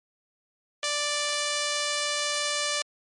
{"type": "tone", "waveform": "5% pulse", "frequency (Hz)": 587.3, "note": "D5", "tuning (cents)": 0, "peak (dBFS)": -14, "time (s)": [0.83, 2.82], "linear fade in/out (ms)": 2, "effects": ["MP3 48 kbps"]}